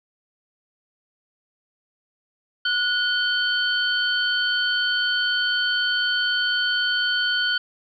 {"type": "tone cluster", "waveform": "sine", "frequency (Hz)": [1462, 3096, 4448], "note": ["F#6", "G7", "C#8"], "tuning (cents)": [-21, -22, 5], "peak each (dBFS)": [-22, -24, -28], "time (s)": [2.65, 7.58], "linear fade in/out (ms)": 5, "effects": []}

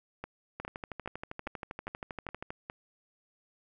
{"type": "two click trains", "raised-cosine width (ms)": 0.5, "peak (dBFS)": [-23, -23], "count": [7, 25], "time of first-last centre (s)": [[0.24, 2.699], [0.6, 2.505]], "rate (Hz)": [2.44, 12.6], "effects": []}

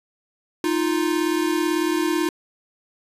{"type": "tone pair together", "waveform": "square", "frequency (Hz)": [311.1, 349.2], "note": ["D#4", "F4"], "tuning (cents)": [0, 0], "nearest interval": "major second", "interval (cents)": 200, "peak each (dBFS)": -23, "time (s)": [0.64, 2.29], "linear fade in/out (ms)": 2, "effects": ["resampled to 32000 Hz"]}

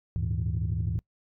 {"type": "tone cluster", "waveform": "sine", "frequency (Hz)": [76, 102.4, 114.9, 161.3], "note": ["D#2", "G#2", "A#2", "E3"], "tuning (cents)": [-40, -24, -25, -37], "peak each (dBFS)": [-30, -29, -33, -33], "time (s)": [0.16, 0.99], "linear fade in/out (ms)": 0, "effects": ["noise-tail reverb RT60 0.1 s tail -24 dB re dry", "tanh soft clip ceiling -20 dBFS"]}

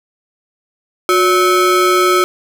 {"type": "ring-modulated tone", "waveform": "square", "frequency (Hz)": 466.2, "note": "A#4", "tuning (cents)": 0, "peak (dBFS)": -7, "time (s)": [1.09, 2.24], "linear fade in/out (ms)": 0, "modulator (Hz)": 828, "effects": []}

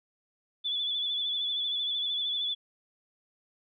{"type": "tone with vibrato", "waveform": "sine", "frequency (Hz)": 3450, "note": "A7", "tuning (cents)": -35, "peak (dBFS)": -28, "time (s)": [0.64, 2.55], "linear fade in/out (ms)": 20, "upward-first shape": "sine", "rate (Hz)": 13, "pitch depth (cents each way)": 42, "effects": []}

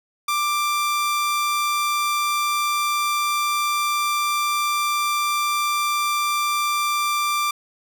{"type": "tone", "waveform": "sawtooth", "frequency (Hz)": 1181, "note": "D6", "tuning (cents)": 9, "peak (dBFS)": -16, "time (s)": [0.28, 7.51], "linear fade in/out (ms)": 5, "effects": []}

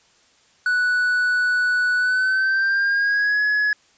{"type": "tone with pitch glide", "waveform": "triangle", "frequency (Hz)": [1480, 1690.3], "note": ["F#6", "G#6"], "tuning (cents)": [0, 30], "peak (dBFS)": -15, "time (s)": [0.66, 3.73], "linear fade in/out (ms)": 2, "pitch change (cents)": 230, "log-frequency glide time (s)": [1.97, 3.43], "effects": ["white hiss -57 dBFS RMS until 3.97 s", "resampled to 16000 Hz"]}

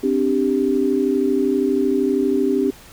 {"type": "chord", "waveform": "sine", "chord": "C suspended second", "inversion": "none", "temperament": "just", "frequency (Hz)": [261.6, 294.3, 392.4], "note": ["C4", "D4", "G4"], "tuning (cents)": [0, 4, 2], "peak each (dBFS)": [-20, -21, -19], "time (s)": [0.03, 2.71], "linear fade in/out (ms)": 10, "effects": ["pink hiss -44 dBFS RMS until 2.92 s"]}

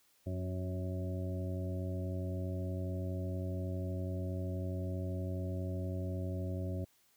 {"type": "harmonic tone with a mistuned harmonic", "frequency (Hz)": 92.4, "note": "F#2", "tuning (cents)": -2, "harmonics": [1, 2, 3, 4, 6, 7], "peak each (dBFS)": [-36, -43, -45, -47, -47, -49], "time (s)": [0.26, 6.85], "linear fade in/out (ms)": 10, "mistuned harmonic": 2, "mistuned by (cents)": -30, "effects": ["white hiss -70 dBFS RMS until 7.16 s"]}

